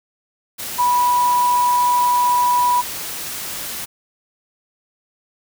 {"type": "tone in noise", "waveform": "sine", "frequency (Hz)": 980, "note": "B5", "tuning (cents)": -14, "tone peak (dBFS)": -13, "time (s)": [0.78, 2.82], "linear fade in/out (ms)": 20, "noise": "white", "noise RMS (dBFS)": -28, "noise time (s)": [0.58, 3.86], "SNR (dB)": 12, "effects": []}